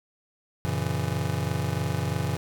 square chord, F# dominant seventh, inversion none, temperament just, 92.5 / 115.62 / 138.75 / 166.5 Hz, F#2 / A#2 / C#3 / E3, 0 / -14 / +2 / +18 cents, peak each -32 dBFS, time 0.65-2.37 s, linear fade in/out 0 ms, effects none

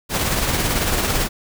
pink noise with tremolo, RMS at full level -18 dBFS, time 0.09-1.29 s, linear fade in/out 50 ms, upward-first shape triangle, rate 18 Hz, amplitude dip 45%, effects none

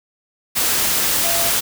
sine tone in noise, 678 Hz, E5, 49 cents sharp, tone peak -25 dBFS, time 1.23-1.51 s, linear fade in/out 20 ms, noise white, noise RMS -18 dBFS, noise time 0.55-1.61 s, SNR -10 dB, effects none

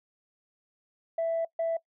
sine tone bursts at uneven times, 661 Hz, E5, 5 cents sharp, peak -24 dBFS, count 2, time 1.18-1.45 / 1.59-1.77 s, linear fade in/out 5 ms, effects noise-tail reverb RT60 0.1 s tail -22 dB re dry + tanh soft clip ceiling -23 dBFS

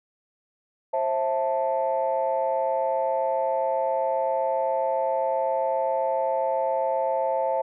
sine chord, A minor, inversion first, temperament equal with one note detuned, 531.8 / 659.3 / 880 Hz, C5 / E5 / A5, +28 / 0 / 0 cents, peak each -25 / -26 / -26 dBFS, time 0.93-7.62 s, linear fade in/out 10 ms, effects tanh soft clip ceiling -14 dBFS

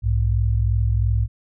sine tone pair together, 62.2 / 105.15 Hz, B1 / G#2, +13 / +22 cents, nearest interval major sixth, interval 909 cents, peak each -19 dBFS, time 0.02-1.28 s, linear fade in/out 50 ms, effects none

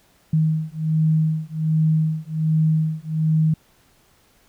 sine beating tone pair, 156.9 / 158.2 Hz, D#3 / D#3, +15 / +29 cents, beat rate 1.3 Hz, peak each -20 dBFS, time 0.33-3.54 s, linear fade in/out 5 ms, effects pink hiss -58 dBFS RMS until 4.48 s

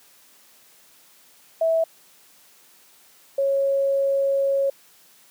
sine tone pair in turn, 653 / 550 Hz, E5 / C#5, -17 / -14 cents, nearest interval minor third, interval 297 cents, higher first, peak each -17 / -18 dBFS, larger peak first, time 1.61-1.84 / 3.38-4.7 s, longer second, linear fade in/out 5 ms, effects white hiss -54 dBFS RMS until 5.3 s + high-pass 150 Hz 12 dB/octave

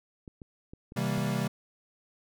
clicks, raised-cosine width 3 ms, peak -31 dBFS, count 5, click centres 0.278 / 0.418 / 0.735 / 0.921 / 1.18 s
square chord, C dominant seventh, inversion none, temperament equal with one note detuned, 130.81 / 160.96 / 196 / 233.1 Hz, C3 / E3 / G3 / Bb3, 0 / -41 / 0 / 0 cents, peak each -33 / -35 / -33 / -36 dBFS, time 0.96-1.48 s, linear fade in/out 10 ms
effects none

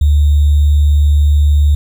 sine tone with sample-and-hold, 73.42 Hz, D2, in tune, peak -6 dBFS, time 0.01-1.75 s, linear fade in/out 5 ms, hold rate 3675 Hz, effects none

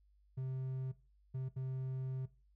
triangle tone bursts at uneven times, 130.81 Hz, C3, in tune, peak -35 dBFS, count 3, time 0.37-0.92 / 1.34-1.49 / 1.56-2.26 s, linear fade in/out 10 ms, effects noise-tail reverb RT60 0.3 s tail -18 dB re dry + added 50 Hz sine -66 dBFS peak until 2.55 s

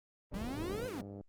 pink low-pass noise, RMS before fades -43 dBFS, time 0.31-0.87 s, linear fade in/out 20 ms, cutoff 570 Hz, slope 12 dB/octave
45% pulse exponential two-way sweep, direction up then down, 190 to 523.3 to 220.6 Hz, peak -39 dBFS, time 0.34-1.01 s, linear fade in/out 2 ms, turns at 0.87 s
click train, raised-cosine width 2 ms, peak -34 dBFS, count 65, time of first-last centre 0.57-1.21 s, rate 100 Hz
effects Opus 24 kbps

